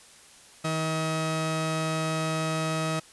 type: tone pair together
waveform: sawtooth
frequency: 159.2 / 636.8 Hz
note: D#3 / D#5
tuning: +40 / +40 cents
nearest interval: 2 octaves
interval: 2400 cents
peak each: -24 / -25 dBFS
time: 0.64-3 s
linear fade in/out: 10 ms
effects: white hiss -52 dBFS RMS until 3.12 s + resampled to 24000 Hz